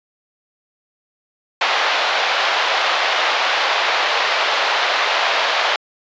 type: band-pass noise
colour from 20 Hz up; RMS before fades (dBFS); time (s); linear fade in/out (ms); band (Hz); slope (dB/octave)
pink; -18; 1.61-5.76; 2; 610 to 4200; 24
effects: resampled to 16000 Hz